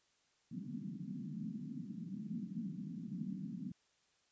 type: band-pass noise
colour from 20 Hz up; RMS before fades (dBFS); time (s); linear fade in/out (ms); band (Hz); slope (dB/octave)
pink; -44; 0.51-3.72; 5; 160 to 250; 48
effects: white hiss -75 dBFS RMS until 4.31 s + resampled to 16000 Hz